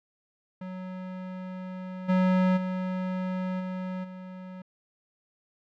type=tone with level steps; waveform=square; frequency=185 Hz; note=F#3; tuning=in tune; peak=-36 / -21 / -29 / -32 / -40 dBFS; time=0.61-4.62 s; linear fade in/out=5 ms; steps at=2.08 / 2.56 / 3.59 / 4.03 s; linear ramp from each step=20 ms; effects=low-pass 2000 Hz 12 dB/octave